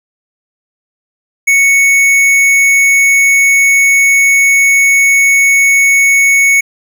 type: tone with tanh clipping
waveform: sine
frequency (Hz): 2217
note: C#7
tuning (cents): 0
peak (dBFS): -7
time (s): 1.47-6.61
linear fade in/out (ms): 10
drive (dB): 15
effects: none